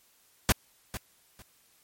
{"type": "noise with echo", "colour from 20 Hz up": "pink", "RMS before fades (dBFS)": -21, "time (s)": [0.49, 0.52], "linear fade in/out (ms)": 0, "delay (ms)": 450, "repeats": 2, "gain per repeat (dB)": -14, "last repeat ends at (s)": 1.42, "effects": ["white hiss -64 dBFS RMS until 1.83 s", "MP3 64 kbps"]}